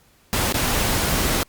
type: noise with dropouts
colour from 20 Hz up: pink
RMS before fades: -21 dBFS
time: 0.33-1.43 s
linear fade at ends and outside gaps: 0 ms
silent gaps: 0.524-0.543 s
effects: pink hiss -57 dBFS RMS until 1.48 s + Opus 48 kbps